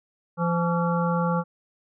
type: harmonic tone with a mistuned harmonic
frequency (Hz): 171.4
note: F3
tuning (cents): -32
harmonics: 1 / 3 / 5 / 7 / 8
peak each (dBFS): -23 / -28 / -30 / -31 / -32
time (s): 0.37-1.44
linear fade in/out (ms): 50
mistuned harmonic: 7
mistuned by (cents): -85
effects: none